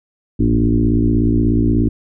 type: tone with frequency modulation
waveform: sine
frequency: 174.61 Hz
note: F3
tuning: in tune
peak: -11 dBFS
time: 0.39-1.89 s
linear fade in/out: 10 ms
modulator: 56.6 Hz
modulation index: 2.8
effects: none